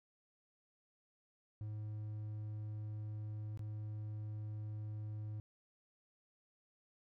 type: tone with dropouts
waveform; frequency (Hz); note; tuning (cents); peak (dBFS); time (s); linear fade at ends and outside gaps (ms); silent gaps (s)
triangle; 106.6; G#2; +46; -39; 1.61-5.4; 0; 3.574-3.593
effects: none